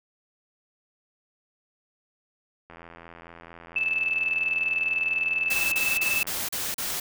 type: click train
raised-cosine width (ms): 0.5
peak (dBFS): -29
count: 318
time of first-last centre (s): 2.7-6.456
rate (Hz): 84.4
type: tone with tremolo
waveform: sine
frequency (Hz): 2630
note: E7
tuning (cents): -5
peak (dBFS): -21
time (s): 3.76-6.23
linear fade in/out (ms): 2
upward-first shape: square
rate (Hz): 20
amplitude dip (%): 50
type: noise bursts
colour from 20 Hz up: white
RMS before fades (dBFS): -30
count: 6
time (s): 5.5-7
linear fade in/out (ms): 5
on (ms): 220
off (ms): 36
effects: none